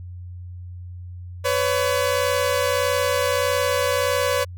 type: tone pair together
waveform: sawtooth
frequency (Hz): 503 / 564.6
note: B4 / C#5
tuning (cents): +32 / +32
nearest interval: major second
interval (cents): 200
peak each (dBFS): -18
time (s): 1.44-4.45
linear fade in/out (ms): 20
effects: added 89 Hz sine -33 dBFS peak until 4.57 s